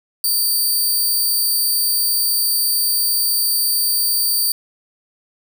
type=tone with amplitude modulation; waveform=10% pulse; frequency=4641 Hz; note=D8; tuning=21 cents flat; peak=-6 dBFS; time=0.24-4.52 s; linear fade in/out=2 ms; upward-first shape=sine; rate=229 Hz; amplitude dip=55%; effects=none